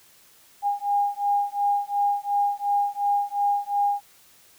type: beating tone pair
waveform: sine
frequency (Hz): 811 / 813.8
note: G#5 / G#5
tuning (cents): -41 / -35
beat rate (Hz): 2.8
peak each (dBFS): -24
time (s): 0.62-4.02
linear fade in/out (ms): 50
effects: white hiss -55 dBFS RMS until 4.58 s